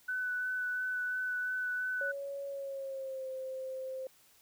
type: tone with vibrato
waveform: sine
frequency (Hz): 1497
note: F#6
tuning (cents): +20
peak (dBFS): -32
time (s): 0.08-2.12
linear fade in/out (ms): 10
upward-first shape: sine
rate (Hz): 2.9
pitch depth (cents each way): 13
type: tone with pitch glide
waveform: sine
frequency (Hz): 558 to 523.6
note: C#5 to C5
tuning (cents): +11 to +1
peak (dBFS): -37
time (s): 2.01-4.07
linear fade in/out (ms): 2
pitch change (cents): -110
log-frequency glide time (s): 2.47-3.28
effects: white hiss -64 dBFS RMS until 4.41 s